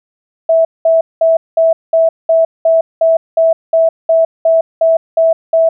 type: tone bursts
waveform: sine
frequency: 654 Hz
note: E5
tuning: 14 cents flat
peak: -6 dBFS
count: 15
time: 0.49-5.69 s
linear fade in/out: 5 ms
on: 160 ms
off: 200 ms
effects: none